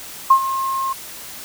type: tone with ADSR envelope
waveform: sine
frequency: 1068 Hz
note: C6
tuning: 35 cents sharp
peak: -5 dBFS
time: 0.3-0.93 s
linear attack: 8 ms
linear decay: 80 ms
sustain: -14 dB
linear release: 6 ms
effects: white hiss -35 dBFS RMS until 1.44 s